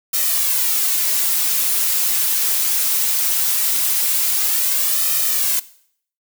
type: noise with flanger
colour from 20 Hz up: blue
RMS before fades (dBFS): -18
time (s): 0.13-5.6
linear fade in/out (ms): 10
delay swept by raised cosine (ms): 1.6 to 6.3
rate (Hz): 0.2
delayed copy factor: +0.7
effects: noise-tail reverb RT60 0.6 s tail -18 dB re dry